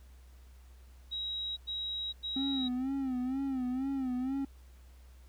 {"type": "tone bursts", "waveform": "sine", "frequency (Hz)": 3835, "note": "A#7", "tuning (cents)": 48, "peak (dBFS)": -34, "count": 3, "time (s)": [1.11, 2.688], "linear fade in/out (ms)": 20, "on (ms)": 460, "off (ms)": 99}
{"type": "tone with vibrato", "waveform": "triangle", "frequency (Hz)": 261.6, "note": "C4", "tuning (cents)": 0, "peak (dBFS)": -29, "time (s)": [2.36, 4.45], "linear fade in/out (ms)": 5, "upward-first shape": "sine", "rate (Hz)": 2.1, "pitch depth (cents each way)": 89}
{"effects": ["added 63 Hz sine -52 dBFS peak until 5.28 s", "pink hiss -66 dBFS RMS until 5.28 s"]}